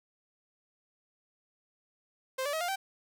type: tone with pitch steps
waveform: sawtooth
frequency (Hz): 523.3 / 577.3 / 636.9 / 702.6 / 775.1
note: C5 / D5 / D#5 / F5 / G5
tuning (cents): 0 / -30 / +40 / +10 / -20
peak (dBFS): -27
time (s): 2.38-2.76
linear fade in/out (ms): 10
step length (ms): 76
effects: none